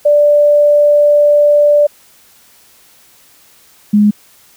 sine tone pair in turn, 587.3 / 208.2 Hz, D5 / G#3, 0 / +5 cents, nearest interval octave + tritone, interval 1795 cents, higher first, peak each -5 dBFS, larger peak neither, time 0.05-1.87 / 3.93-4.11 s, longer first, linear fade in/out 10 ms, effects white hiss -46 dBFS RMS until 4.56 s

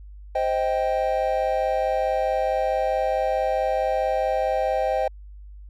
triangle chord, C minor, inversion none, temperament just, 523.3 / 627.9 / 784.9 Hz, C5 / Eb5 / G5, 0 / +16 / +2 cents, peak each -23 dBFS, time 0.35-5.08 s, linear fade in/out 5 ms, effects added 50 Hz sine -39 dBFS peak until 5.69 s

